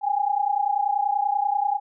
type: tone pair together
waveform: sine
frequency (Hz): 800.3 / 830.6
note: G5 / G#5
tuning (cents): +36 / 0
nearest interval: minor second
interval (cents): 64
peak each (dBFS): -23 / -23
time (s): 0.01-1.8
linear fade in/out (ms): 50
effects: none